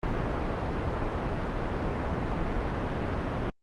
pink low-pass noise, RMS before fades -30 dBFS, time 0.03-3.5 s, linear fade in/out 2 ms, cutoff 1400 Hz, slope 12 dB/octave, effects Opus 32 kbps

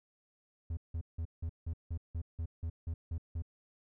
triangle tone bursts, 82.1 Hz, E2, 6 cents flat, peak -32 dBFS, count 12, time 0.7-3.422 s, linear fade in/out 5 ms, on 71 ms, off 170 ms, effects none

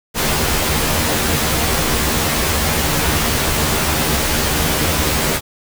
pink noise with comb filter, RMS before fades -17 dBFS, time 0.14-5.41 s, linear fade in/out 50 ms, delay 13 ms, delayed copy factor +0.75, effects none

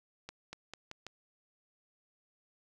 accelerating click train, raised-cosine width 0.2 ms, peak -26 dBFS, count 5, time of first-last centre 0.29-1.067 s, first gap 240 ms, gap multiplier 0.86, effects none

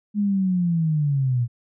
sine linear sweep, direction down, 209.8 to 116.54 Hz, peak -18 dBFS, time 0.14-1.48 s, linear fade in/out 50 ms, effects none

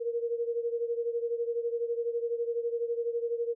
sine beating tone pair, 466.2 / 478.2 Hz, A#4 / A#4, 0 / +44 cents, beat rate 12 Hz, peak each -30 / -34 dBFS, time 0-3.55 s, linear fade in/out 20 ms, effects none

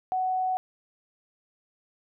sine tone, 745 Hz, F#5, 12 cents sharp, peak -24 dBFS, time 0.12-0.57 s, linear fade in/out 0 ms, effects none

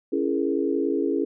sine chord, A# half-diminished seventh, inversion first, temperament equal with one note detuned, 277.2 / 334.6 / 415.3 / 466.2 Hz, C#4 / E4 / G#4 / A#4, 0 / +26 / 0 / 0 cents, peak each -26 / -26 / -26 / -31 dBFS, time 0.12-1.25 s, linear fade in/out 10 ms, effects none

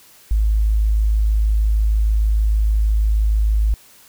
sine tone, 53.2 Hz, G#1, 42 cents sharp, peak -13 dBFS, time 0.31-3.74 s, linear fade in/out 0 ms, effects white hiss -48 dBFS RMS until 4.08 s

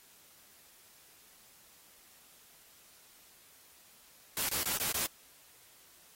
white noise bursts, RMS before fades -33 dBFS, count 5, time 4.37-5.062 s, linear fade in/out 2 ms, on 120 ms, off 23 ms, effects white hiss -60 dBFS RMS until 6.15 s + AAC 48 kbps

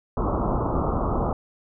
pink low-pass noise, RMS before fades -24 dBFS, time 0.17-1.33 s, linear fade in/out 2 ms, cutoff 1300 Hz, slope 96 dB/octave, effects none

